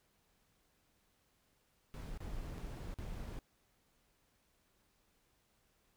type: noise with dropouts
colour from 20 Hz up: brown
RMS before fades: -44 dBFS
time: 1.94-3.39 s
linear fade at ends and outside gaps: 0 ms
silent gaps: 2.175-2.204 / 2.582-2.586 / 2.941-2.987 s
effects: pink hiss -75 dBFS RMS until 5.96 s